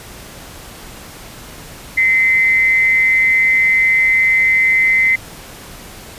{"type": "tone with amplitude modulation", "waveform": "sine", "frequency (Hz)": 2064, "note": "C7", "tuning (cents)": -24, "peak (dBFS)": -7, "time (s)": [1.97, 5.16], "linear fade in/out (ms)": 10, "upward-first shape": "sine", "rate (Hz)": 206, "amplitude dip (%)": 55, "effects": ["pink hiss -35 dBFS RMS until 6.18 s", "resampled to 32000 Hz"]}